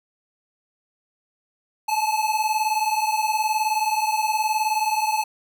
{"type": "beating tone pair", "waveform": "square", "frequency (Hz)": [857, 876], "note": ["A5", "A5"], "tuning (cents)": [-46, -8], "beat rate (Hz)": 19, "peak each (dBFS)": [-23, -25], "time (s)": [1.88, 5.24], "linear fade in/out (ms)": 10, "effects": []}